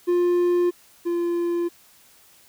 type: tone pair in turn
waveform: triangle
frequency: 352.3 / 344.7 Hz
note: F4 / F4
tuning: +15 / -23 cents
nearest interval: unison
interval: 38 cents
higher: first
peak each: -15 / -19 dBFS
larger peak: first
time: 0.07-0.71 / 1.05-1.69 s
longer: neither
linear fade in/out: 20 ms
effects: white hiss -54 dBFS RMS until 2.48 s